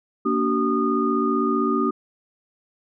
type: tone cluster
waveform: sine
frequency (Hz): 233.2 / 288.7 / 379.5 / 1227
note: A#3 / D4 / F#4 / D#6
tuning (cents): +1 / -30 / +44 / -25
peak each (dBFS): -24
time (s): 0.25-1.91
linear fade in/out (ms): 10
effects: none